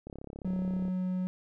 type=click train; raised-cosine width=2 ms; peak=-29 dBFS; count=29; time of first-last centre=0.07-0.882 s; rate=34.5 Hz
type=tone with pitch glide; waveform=triangle; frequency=185 to 183.83 Hz; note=F#3 to F#3; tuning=0 to -11 cents; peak=-27 dBFS; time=0.45-1.27 s; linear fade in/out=0 ms; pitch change=-11 cents; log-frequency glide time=0.76-1.06 s
effects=none